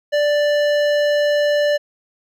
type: tone with hard clipping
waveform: sine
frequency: 587.3 Hz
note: D5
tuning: in tune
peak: -16 dBFS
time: 0.12-1.78 s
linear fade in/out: 20 ms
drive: 14 dB
effects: none